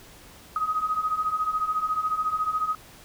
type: beating tone pair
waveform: sine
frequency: 1249 / 1263 Hz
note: D#6 / D#6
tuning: +6 / +26 cents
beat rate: 14 Hz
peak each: -29 / -25 dBFS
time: 0.56-2.75 s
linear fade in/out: 2 ms
effects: pink hiss -49 dBFS RMS until 3.04 s